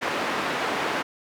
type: band-pass noise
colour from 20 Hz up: white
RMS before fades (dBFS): -27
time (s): 0.01-1.03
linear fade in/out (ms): 20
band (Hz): 200 to 1700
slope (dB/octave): 12
effects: none